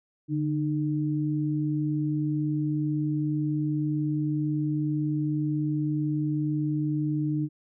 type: tone pair together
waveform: sine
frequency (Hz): 146.83 / 304.9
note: D3 / D#4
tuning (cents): 0 / -35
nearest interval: octave + minor second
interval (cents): 1265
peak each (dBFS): -27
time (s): 0.28-7.49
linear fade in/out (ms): 50
effects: none